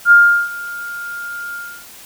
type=tone with ADSR envelope; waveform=sine; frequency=1407 Hz; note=F6; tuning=12 cents sharp; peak=-3 dBFS; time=0.05-1.86 s; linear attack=63 ms; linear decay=370 ms; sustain=-21 dB; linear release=310 ms; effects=white hiss -39 dBFS RMS until 2.05 s